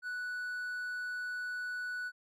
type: tone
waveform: triangle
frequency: 1480 Hz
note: F#6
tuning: in tune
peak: -34 dBFS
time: 0.02-2.12 s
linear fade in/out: 50 ms
effects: none